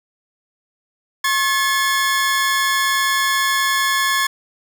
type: tone pair together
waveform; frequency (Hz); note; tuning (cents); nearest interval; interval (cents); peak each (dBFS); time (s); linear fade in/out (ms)
sawtooth; 1083 / 1719.2; C#6 / A6; -41 / -41; minor sixth; 800; -15; 1.24-4.27; 5
effects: none